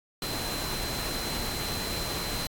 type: tone in noise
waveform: sine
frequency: 4081 Hz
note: C8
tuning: 44 cents flat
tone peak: -36 dBFS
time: 0.22-2.47 s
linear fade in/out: 2 ms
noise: pink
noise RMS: -33 dBFS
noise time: 0.22-2.47 s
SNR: -6 dB
effects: AAC 64 kbps